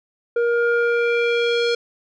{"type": "tone with low-pass filter sweep", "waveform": "square", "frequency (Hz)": 472, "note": "A#4", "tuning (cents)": 22, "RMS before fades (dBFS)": -19, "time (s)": [0.36, 1.75], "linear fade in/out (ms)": 5, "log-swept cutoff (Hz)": [1000, 4400], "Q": 2.4, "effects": []}